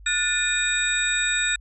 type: tone cluster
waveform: sine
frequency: 1449 / 1762 / 2450 / 3725 / 7790 Hz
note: F#6 / A6 / D#7 / A#7 / B8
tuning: -37 / +2 / -27 / -2 / -25 cents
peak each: -27 dBFS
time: 0.06-1.56 s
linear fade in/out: 5 ms
effects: added 50 Hz sine -42 dBFS peak until 1.6 s